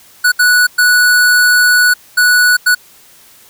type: tone bursts at uneven times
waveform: square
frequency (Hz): 1474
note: F#6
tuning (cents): -7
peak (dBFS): -7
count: 5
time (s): 0.24-0.32 / 0.39-0.67 / 0.78-1.94 / 2.17-2.57 / 2.66-2.75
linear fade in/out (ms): 10
effects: white hiss -43 dBFS RMS until 3.49 s